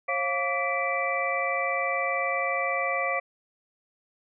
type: tone cluster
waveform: sine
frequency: 540 / 701 / 1154 / 1986 / 2335 Hz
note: C#5 / F5 / D6 / B6 / D7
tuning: -45 / +6 / -31 / +9 / -11 cents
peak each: -31 dBFS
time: 0.08-3.2 s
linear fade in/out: 10 ms
effects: none